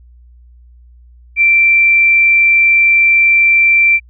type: tone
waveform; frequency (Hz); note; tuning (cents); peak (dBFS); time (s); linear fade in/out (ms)
sine; 2349; D7; 0; -6; 1.36-4; 50
effects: added 60 Hz sine -39 dBFS peak until 4.09 s